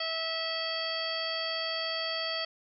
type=harmonic tone; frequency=651 Hz; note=E5; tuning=22 cents flat; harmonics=1 / 2 / 3 / 4 / 5 / 7 / 8; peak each=-37 / -40 / -39 / -43 / -37 / -35 / -46 dBFS; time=0-2.45 s; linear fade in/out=5 ms; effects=none